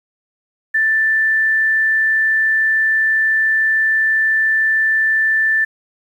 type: tone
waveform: sine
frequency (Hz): 1767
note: A6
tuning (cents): +7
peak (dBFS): -12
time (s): 0.74-5.65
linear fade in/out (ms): 10
effects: 8-bit